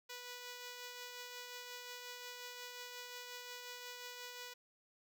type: tone with tremolo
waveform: 5% pulse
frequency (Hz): 491.3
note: B4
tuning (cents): -9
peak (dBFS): -34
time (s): 0.09-4.54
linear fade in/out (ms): 10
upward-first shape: triangle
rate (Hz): 5.6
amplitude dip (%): 35
effects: none